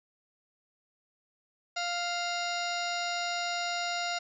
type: harmonic tone with a mistuned harmonic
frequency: 698.5 Hz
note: F5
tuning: in tune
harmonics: 1 / 2 / 3 / 4 / 5 / 6 / 7 / 8 / 10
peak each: -34 / -37 / -39 / -40 / -41 / -42 / -42 / -43 / -44 dBFS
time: 1.76-4.19 s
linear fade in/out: 10 ms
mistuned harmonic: 5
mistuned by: +120 cents
effects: none